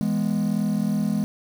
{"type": "chord", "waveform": "triangle", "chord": "E major", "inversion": "none", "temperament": "equal", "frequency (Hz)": [164.81, 207.7, 246.9], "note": ["E3", "G#3", "B3"], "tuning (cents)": [0, 0, 0], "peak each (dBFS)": [-25, -20, -26], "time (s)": [0.01, 1.24], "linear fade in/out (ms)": 0, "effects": ["tanh soft clip ceiling -10 dBFS", "7-bit"]}